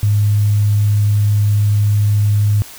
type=tone; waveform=sine; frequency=103.83 Hz; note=G#2; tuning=in tune; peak=-10 dBFS; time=0.03-2.62 s; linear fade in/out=0 ms; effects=white hiss -36 dBFS RMS until 2.78 s